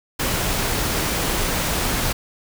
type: noise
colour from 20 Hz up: pink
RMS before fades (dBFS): -22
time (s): 0.19-2.13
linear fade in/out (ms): 10
effects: none